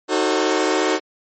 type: chord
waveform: sawtooth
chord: D# diminished seventh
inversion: none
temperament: just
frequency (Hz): 311.1 / 373.4 / 448 / 537.6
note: D#4 / F#4 / A4 / C5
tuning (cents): 0 / +16 / +31 / +47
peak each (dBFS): -18 / -17 / -19 / -21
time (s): 0.08-1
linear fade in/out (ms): 50
effects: MP3 32 kbps